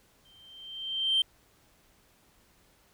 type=tone with exponential growth; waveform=sine; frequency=3136 Hz; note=G7; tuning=in tune; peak=-19 dBFS; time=0.25-1.22 s; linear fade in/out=5 ms; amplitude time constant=210 ms; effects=tanh soft clip ceiling -19 dBFS + pink hiss -64 dBFS RMS until 2.93 s